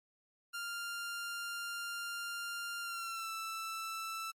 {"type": "tone with pitch glide", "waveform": "sawtooth", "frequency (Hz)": [1396, 1325.3], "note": ["F6", "E6"], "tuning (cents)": [-1, 9], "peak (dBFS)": -35, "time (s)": [0.53, 4.32], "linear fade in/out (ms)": 20, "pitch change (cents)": -90, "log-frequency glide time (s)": [2.81, 3.31], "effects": ["MP3 64 kbps"]}